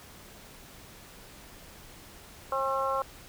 harmonic tone, 269 Hz, C4, 48 cents sharp, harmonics 2 / 3 / 4 / 5, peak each -31 / -35 / -30 / -34 dBFS, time 2.52-3.02 s, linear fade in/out 2 ms, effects pink hiss -50 dBFS RMS until 3.28 s

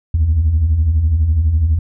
sine beating tone pair, 69.3 / 81.3 Hz, C#2 / E2, 0 / -23 cents, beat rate 12 Hz, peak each -18 / -10 dBFS, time 0.14-1.79 s, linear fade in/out 5 ms, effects tanh soft clip ceiling -7 dBFS

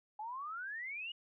sine exponential sweep, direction up, 830.6 to 2933 Hz, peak -40 dBFS, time 0.19-1.12 s, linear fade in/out 5 ms, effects none

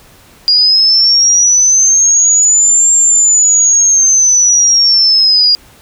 sine linear two-way sweep, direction up then down, 4824 to 7410 to 4824 Hz, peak -5 dBFS, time 0.48-5.55 s, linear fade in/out 0 ms, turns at 2.92 s, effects pink hiss -42 dBFS RMS until 5.81 s

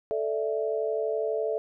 sine chord, A suspended fourth, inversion none, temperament equal, 440 / 587.3 / 659.3 Hz, A4 / D5 / E5, 0 / 0 / 0 cents, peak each -28 / -32 / -31 dBFS, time 0.11-1.58 s, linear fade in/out 0 ms, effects none

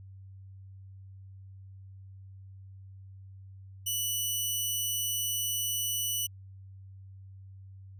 10% pulse tone, 2960 Hz, F#7, in tune, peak -21 dBFS, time 3.86-6.27 s, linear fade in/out 10 ms, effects added 96 Hz sine -46 dBFS peak until 7.99 s

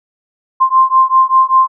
sine beating tone pair, 1046.5 / 1051.6 Hz, C6 / C6, 0 / +8 cents, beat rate 5.1 Hz, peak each -10 dBFS, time 0.6-1.68 s, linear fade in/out 20 ms, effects none

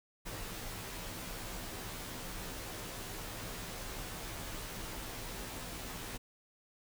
pink noise with comb filter, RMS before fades -43 dBFS, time 0.25-6.18 s, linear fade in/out 20 ms, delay 14 ms, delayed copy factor -0.8, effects none

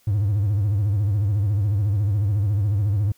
triangle tone with vibrato, 101.9 Hz, G#2, 32 cents flat, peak -15 dBFS, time 0.07-3.12 s, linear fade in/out 5 ms, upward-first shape sine, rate 14 Hz, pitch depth 120 cents each way, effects tanh soft clip ceiling -12 dBFS + white hiss -60 dBFS RMS until 3.17 s

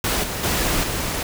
pink noise with level steps, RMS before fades -21 / -27 / -21 / -25 dBFS, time 0.04-1.23 s, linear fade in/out 2 ms, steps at 0.23 / 0.43 / 0.83 s, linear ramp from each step 10 ms, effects none

